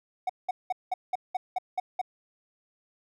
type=tone bursts; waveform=triangle; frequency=742 Hz; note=F#5; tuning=5 cents sharp; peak=-23 dBFS; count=9; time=0.27-2.015 s; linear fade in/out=5 ms; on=25 ms; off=190 ms; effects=none